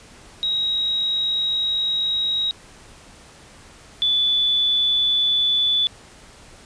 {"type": "tone pair in turn", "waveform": "sine", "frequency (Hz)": [3813, 3470], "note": ["A#7", "A7"], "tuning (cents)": [38, -25], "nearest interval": "major second", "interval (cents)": 163, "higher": "first", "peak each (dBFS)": [-19, -16], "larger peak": "second", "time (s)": [[0.43, 2.51], [4.02, 5.87]], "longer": "first", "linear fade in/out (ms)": 0, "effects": ["pink hiss -46 dBFS RMS until 6.65 s", "resampled to 22050 Hz"]}